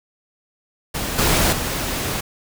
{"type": "noise with level steps", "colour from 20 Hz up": "pink", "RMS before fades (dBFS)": [-25, -17, -24], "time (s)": [0.94, 2.21], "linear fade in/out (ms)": 10, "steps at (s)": [1.18, 1.52], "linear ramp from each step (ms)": 10, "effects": []}